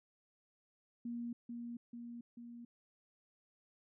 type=tone with echo; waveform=sine; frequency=237 Hz; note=A#3; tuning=29 cents sharp; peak=-39 dBFS; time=1.05-1.33 s; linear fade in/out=5 ms; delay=440 ms; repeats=3; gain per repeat=-3 dB; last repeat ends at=2.65 s; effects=none